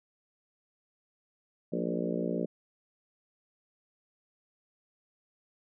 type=harmonic tone with a mistuned harmonic; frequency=59.2 Hz; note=A#1; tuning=27 cents sharp; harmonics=3 / 4 / 5 / 6 / 7 / 8 / 9 / 10; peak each=-35 / -36 / -37 / -38 / -38 / -39 / -40 / -40 dBFS; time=1.72-2.46 s; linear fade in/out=10 ms; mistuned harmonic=4; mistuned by=-53 cents; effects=none